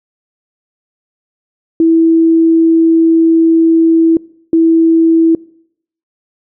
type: tone bursts at uneven times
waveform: sine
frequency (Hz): 327.6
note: E4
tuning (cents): -11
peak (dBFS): -5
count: 2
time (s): 1.8-4.17 / 4.53-5.35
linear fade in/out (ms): 2
effects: noise-tail reverb RT60 0.7 s tail -24 dB re dry